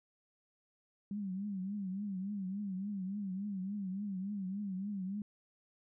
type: tone with vibrato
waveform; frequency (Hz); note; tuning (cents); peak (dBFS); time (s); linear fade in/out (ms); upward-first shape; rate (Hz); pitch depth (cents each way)
sine; 196; G3; 0; -36; 1.11-5.22; 2; triangle; 3.5; 130
effects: none